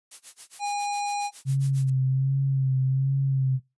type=noise with tremolo; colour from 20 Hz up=blue; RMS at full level=-40 dBFS; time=0.11-1.9 s; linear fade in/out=5 ms; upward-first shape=sine; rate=7.3 Hz; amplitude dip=100%
type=harmonic tone; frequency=817 Hz; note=G#5; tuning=29 cents flat; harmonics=1 / 3 / 5 / 7 / 9 / 10; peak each=-26 / -36 / -40 / -43 / -45 / -46 dBFS; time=0.59-1.31 s; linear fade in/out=50 ms
type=tone with vibrato; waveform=sine; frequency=134 Hz; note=C3; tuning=42 cents sharp; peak=-20 dBFS; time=1.45-3.6 s; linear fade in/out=50 ms; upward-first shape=sine; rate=1.3 Hz; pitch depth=36 cents each way
effects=noise-tail reverb RT60 0.2 s tail -18 dB re dry + resampled to 24000 Hz